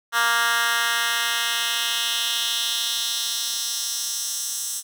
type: tone with high-pass filter sweep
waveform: 10% pulse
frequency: 233.4 Hz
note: A#3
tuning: 2 cents sharp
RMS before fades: -24 dBFS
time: 0.12-4.83 s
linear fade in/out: 50 ms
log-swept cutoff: 1400 to 7200 Hz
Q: 1.8
effects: none